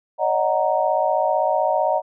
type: chord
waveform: sine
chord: D# minor seventh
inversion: third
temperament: equal with one note detuned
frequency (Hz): 566.7 / 622.3 / 740 / 932.3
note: C#5 / D#5 / F#5 / A#5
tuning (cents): +38 / 0 / 0 / 0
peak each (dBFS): -24 / -21 / -22 / -23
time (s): 0.18-2.02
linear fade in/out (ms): 50
effects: none